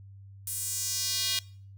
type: tone with high-pass filter sweep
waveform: square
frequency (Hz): 220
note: A3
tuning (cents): 0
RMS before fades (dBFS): -31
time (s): 0.47-1.39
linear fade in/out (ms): 2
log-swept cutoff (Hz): 10000 to 3500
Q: 1.9
effects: noise-tail reverb RT60 0.5 s tail -23 dB re dry + added 98 Hz sine -46 dBFS peak until 1.77 s